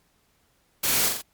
white noise with echo, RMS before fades -24 dBFS, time 0.83-1.09 s, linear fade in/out 10 ms, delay 43 ms, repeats 3, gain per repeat -4 dB, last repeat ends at 1.219 s, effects pink hiss -66 dBFS RMS until 1.33 s + MP3 96 kbps

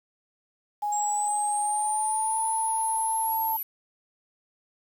sine tone with pitch glide, 830.6 to 890.2 Hz, G#5 to A5, 0 to +20 cents, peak -25 dBFS, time 0.82-3.57 s, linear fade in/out 10 ms, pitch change +120 cents, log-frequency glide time 1.61-2.42 s
sine linear sweep, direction up, 7510 to 11840 Hz, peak -29 dBFS, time 0.92-3.63 s, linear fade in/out 5 ms
effects 8-bit

